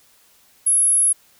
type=tone; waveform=sine; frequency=10760 Hz; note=E9; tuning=34 cents sharp; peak=-13 dBFS; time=0.66-1.13 s; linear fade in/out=10 ms; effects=white hiss -55 dBFS RMS until 1.39 s